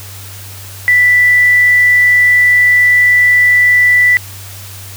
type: tone with quantisation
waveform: sine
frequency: 1975.5 Hz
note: B6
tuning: in tune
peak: -5 dBFS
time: 0.88-4.17 s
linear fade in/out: 0 ms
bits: 5
effects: added 97 Hz sine -30 dBFS peak until 4.96 s + white hiss -32 dBFS RMS until 4.96 s